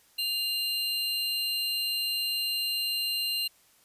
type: tone pair together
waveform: square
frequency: 2801 / 4130 Hz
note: F7 / C8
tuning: +4 / -23 cents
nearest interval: perfect fifth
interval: 673 cents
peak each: -31 / -31 dBFS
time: 0.18-3.48 s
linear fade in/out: 10 ms
effects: white hiss -62 dBFS RMS until 3.84 s + resampled to 32000 Hz